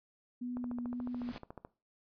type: tone with vibrato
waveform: sine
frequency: 244.3 Hz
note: B3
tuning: 19 cents flat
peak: -36 dBFS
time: 0.41-1.32 s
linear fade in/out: 10 ms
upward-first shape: sine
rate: 1.9 Hz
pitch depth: 17 cents each way
type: click train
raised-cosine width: 1 ms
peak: -31 dBFS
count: 16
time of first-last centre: 0.57-1.649 s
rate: 13.9 Hz
type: noise with exponential growth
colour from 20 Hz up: pink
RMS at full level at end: -46 dBFS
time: 0.87-1.38 s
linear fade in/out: 0 ms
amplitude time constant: 110 ms
effects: noise-tail reverb RT60 0.3 s tail -19 dB re dry + resampled to 11025 Hz